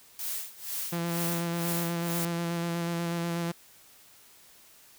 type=noise with tremolo; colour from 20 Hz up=blue; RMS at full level=-33 dBFS; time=0.19-2.25 s; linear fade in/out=2 ms; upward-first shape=sine; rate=2.1 Hz; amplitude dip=90%
type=tone with vibrato; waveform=sawtooth; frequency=170 Hz; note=F3; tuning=46 cents flat; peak=-25 dBFS; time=0.92-3.52 s; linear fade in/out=10 ms; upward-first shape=square; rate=8.2 Hz; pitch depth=14 cents each way
effects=white hiss -56 dBFS RMS until 4.98 s